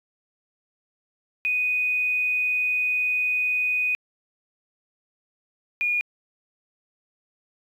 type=tone pair in turn; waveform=triangle; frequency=2489 / 2438 Hz; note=D#7 / D#7; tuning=0 / -36 cents; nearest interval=unison; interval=36 cents; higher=first; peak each=-17 dBFS; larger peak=neither; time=1.45-3.95 / 5.81-6.01 s; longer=first; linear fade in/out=0 ms; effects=tanh soft clip ceiling -19 dBFS